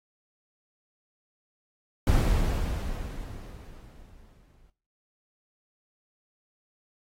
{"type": "noise with exponential decay", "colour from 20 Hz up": "brown", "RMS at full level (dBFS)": -20, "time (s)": [2.07, 4.7], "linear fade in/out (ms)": 1, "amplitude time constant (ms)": 570, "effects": ["noise-tail reverb RT60 0.5 s tail -20 dB re dry", "AAC 48 kbps"]}